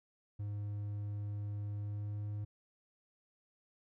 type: tone with pitch glide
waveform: triangle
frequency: 103 to 104.02 Hz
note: G#2 to G#2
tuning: -14 to +3 cents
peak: -35 dBFS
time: 0.39-2.45 s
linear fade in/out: 10 ms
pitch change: +17 cents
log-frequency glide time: 1.76-2.29 s
effects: none